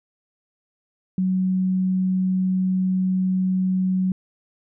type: tone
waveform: sine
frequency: 186.3 Hz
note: F#3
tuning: 12 cents sharp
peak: -18 dBFS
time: 1.18-4.12 s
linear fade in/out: 2 ms
effects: none